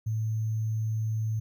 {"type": "tone with sample-and-hold", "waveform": "sine", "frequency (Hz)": 110, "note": "A2", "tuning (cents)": 0, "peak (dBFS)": -26, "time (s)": [0.06, 1.4], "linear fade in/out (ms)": 10, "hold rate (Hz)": 6300, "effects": []}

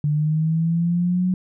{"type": "linear sweep", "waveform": "sine", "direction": "up", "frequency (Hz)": [146.83, 185], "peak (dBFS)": -17, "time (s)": [0.04, 1.34], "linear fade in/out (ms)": 2, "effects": []}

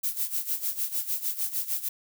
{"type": "noise with tremolo", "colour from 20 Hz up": "violet", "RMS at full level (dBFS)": -27, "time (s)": [0.03, 1.89], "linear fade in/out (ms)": 10, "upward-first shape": "sine", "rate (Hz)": 6.6, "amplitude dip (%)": 80, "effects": []}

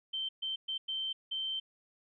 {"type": "tone bursts at uneven times", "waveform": "sine", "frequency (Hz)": 3113, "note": "G7", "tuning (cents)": -13, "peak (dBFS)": -33, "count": 5, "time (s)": [[0.13, 0.29], [0.42, 0.56], [0.68, 0.78], [0.88, 1.13], [1.31, 1.6]], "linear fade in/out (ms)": 10, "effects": []}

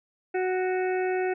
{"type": "harmonic tone", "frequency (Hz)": 370, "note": "F#4", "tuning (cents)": 0, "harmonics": [1, 2, 4, 5, 6, 7], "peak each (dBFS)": [-25, -31, -37, -39, -41, -42], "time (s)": [0.34, 1.34], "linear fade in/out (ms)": 10, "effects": []}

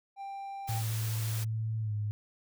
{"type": "tone", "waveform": "triangle", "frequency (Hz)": 789, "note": "G5", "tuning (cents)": 11, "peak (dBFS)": -36, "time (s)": [0.16, 0.83], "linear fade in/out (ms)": 50}
{"type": "noise", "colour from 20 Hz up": "white", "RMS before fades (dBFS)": -41, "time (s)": [0.67, 1.45], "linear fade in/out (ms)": 20}
{"type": "tone with pitch glide", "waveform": "sine", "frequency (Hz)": [110.7, 105.03], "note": ["A2", "G#2"], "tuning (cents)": [11, 20], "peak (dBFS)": -30, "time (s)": [0.69, 2.11], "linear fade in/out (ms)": 0, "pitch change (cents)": -91, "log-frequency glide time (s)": [1.8, 1.93]}
{"effects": []}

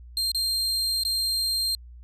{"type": "tone with dropouts", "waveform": "40% pulse", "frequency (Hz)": 4186, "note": "C8", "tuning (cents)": 0, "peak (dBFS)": -22, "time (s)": [0.17, 1.75], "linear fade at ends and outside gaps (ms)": 1, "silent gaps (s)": [[0.317, 0.347], [1.035, 1.05]], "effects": ["added 60 Hz sine -42 dBFS peak until 2.03 s", "resampled to 32000 Hz"]}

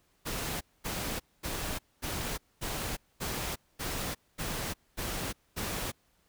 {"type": "noise bursts", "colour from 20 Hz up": "pink", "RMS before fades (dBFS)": -35, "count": 10, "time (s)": [0.25, 5.92], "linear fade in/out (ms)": 20, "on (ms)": 360, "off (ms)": 230, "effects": ["pink hiss -70 dBFS RMS until 6.28 s"]}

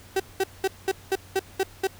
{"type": "tone bursts", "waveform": "35% pulse", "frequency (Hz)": 383.5, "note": "G4", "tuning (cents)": -38, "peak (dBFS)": -19, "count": 8, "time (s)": [0.16, 1.872], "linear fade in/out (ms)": 5, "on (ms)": 39, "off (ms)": 200, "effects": ["added 93 Hz sine -50 dBFS peak until 1.99 s", "pink hiss -50 dBFS RMS until 1.99 s"]}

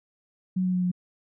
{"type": "tone with pitch steps", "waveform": "sine", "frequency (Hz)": [185, 183.19, 181.4, 179.63], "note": ["F#3", "F#3", "F#3", "F3"], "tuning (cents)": [0, -17, -34, 49], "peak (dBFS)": -22, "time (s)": [0.56, 0.916], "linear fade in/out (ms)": 10, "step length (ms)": 89, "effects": []}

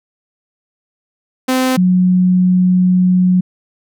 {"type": "tone pair in turn", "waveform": ["sawtooth", "sine"], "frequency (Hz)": [258, 182.43], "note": ["C4", "F#3"], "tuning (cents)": [-24, -24], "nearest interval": "tritone", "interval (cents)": 600, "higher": "first", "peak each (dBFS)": -8, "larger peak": "neither", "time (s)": [[1.48, 1.77], [1.77, 3.41]], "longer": "second", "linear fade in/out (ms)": 10, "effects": []}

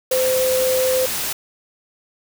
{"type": "tone in noise", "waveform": "sine", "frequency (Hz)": 515, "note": "C5", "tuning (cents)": -28, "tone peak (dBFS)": -16, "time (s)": [0.11, 1.06], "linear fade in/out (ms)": 5, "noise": "white", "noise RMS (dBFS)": -24, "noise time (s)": [0.11, 1.33], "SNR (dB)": 5, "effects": []}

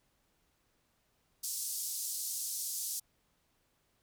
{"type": "band-pass noise", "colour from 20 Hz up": "white", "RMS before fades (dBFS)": -38, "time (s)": [1.43, 3], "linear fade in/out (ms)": 10, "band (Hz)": [5000, 13000], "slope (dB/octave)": 24, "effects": ["pink hiss -75 dBFS RMS until 4.02 s"]}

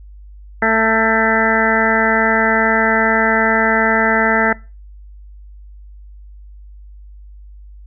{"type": "harmonic tone with a mistuned harmonic", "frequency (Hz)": 222.5, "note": "A3", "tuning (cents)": 20, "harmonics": [1, 2, 3, 4, 6, 7, 8, 9], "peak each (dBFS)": [-20, -20, -20, -20, -20, -20, -20, -20], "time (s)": [0.62, 4.53], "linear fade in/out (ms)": 5, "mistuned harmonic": 7, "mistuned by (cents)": 20, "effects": ["noise-tail reverb RT60 0.3 s tail -22 dB re dry", "added 50 Hz sine -35 dBFS peak until 7.86 s"]}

